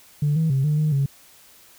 sine tone with pitch steps, 147 / 160.8 / 134.6 / 150.6 / 153.6 / 138.6 Hz, D3 / E3 / C3 / D3 / D#3 / C#3, +2 / -43 / +49 / +44 / -22 / 0 cents, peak -16 dBFS, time 0.22-1.06 s, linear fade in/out 5 ms, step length 140 ms, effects tanh soft clip ceiling -14 dBFS + white hiss -51 dBFS RMS until 1.78 s

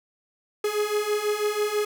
45% pulse beating tone pair, 415.3 / 421.4 Hz, G#4 / G#4, 0 / +25 cents, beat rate 6.1 Hz, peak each -28 / -25 dBFS, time 0.64-1.85 s, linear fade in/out 5 ms, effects none

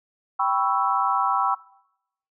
sine chord, C# half-diminished seventh, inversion second, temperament equal, 784 / 987.8 / 1108.7 / 1318.5 Hz, G5 / B5 / C#6 / E6, 0 / 0 / 0 / 0 cents, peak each -25 / -25 / -25 / -25 dBFS, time 0.39-1.55 s, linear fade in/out 10 ms, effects noise-tail reverb RT60 0.8 s tail -21 dB re dry

